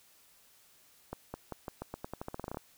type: accelerating click train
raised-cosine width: 1 ms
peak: -24 dBFS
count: 17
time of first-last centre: 1.13-2.571 s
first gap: 210 ms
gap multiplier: 0.87
effects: white hiss -63 dBFS RMS until 2.77 s